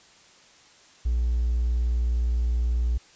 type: tone with hard clipping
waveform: triangle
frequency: 59.5 Hz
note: A#1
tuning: 36 cents sharp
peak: -21 dBFS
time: 1.05-2.98 s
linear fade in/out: 10 ms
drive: 3 dB
effects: white hiss -54 dBFS RMS until 3.15 s + resampled to 16000 Hz